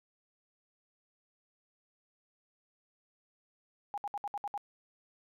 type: tone bursts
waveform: sine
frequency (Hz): 816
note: G#5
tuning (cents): -31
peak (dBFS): -34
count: 7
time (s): 3.94-4.577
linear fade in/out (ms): 0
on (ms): 37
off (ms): 63
effects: none